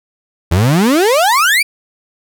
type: exponential sweep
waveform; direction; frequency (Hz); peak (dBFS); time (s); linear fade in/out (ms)
35% pulse; up; 79 to 2427; -7; 0.51-1.63; 10
effects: none